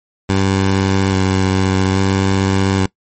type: tone with vibrato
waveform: 15% pulse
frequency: 95.7 Hz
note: G2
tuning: 41 cents flat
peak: -6 dBFS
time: 0.29-2.86 s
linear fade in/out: 5 ms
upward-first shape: square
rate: 0.6 Hz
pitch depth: 14 cents each way
effects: noise-tail reverb RT60 0.1 s tail -21 dB re dry + MP3 32 kbps